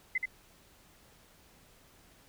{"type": "tone with echo", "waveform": "sine", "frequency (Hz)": 2042, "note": "C7", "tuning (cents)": -43, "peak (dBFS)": -27, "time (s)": [0.15, 0.18], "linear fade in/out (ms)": 5, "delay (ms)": 77, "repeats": 1, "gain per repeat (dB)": -3, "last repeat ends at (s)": 0.257, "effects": ["pink hiss -61 dBFS RMS until 2.28 s"]}